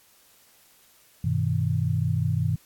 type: chord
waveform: sine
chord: G augmented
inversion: none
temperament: equal with one note detuned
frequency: 98 / 123.47 / 157.92 Hz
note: G2 / B2 / D#3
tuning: 0 / 0 / +26 cents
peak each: -26 dBFS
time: 1.24-2.56 s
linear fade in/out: 5 ms
effects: white hiss -58 dBFS RMS until 2.65 s + AAC 64 kbps